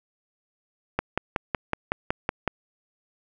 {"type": "click train", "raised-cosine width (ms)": 0.5, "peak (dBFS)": -8, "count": 9, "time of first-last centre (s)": [0.99, 2.477], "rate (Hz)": 5.38, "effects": []}